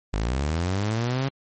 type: linear sweep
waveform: sawtooth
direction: up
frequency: 48.32 to 138.5 Hz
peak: -19 dBFS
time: 0.13-1.29 s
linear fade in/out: 10 ms
effects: MP3 32 kbps